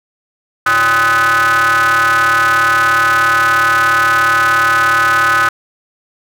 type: ring-modulated tone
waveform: square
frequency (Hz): 116.54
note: A#2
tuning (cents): 0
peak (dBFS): -7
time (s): 0.66-5.49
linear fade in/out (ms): 5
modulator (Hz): 1380
effects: none